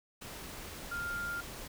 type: tone in noise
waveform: sine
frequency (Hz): 1400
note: F6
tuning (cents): +4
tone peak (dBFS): -35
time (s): 0.91-1.41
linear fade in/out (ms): 10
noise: pink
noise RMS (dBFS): -45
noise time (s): 0.21-1.68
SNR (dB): +7
effects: none